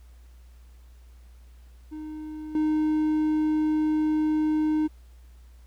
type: tone with level steps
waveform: triangle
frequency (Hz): 308.2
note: D#4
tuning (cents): -16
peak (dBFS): -32 / -19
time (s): 1.91-4.88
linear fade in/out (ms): 20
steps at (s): 2.55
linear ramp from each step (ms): 2
effects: added 60 Hz sine -47 dBFS peak until 5.66 s + pink hiss -64 dBFS RMS until 5.66 s